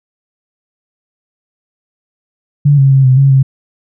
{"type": "tone with pitch steps", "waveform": "sine", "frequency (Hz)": [144.3, 136.3, 134.9, 129.3, 137.5, 134.1], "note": ["D3", "C#3", "C#3", "C3", "C#3", "C3"], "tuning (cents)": [-30, -29, -47, -20, -14, 43], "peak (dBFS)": -4, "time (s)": [2.65, 3.43], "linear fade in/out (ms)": 10, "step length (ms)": 130, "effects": []}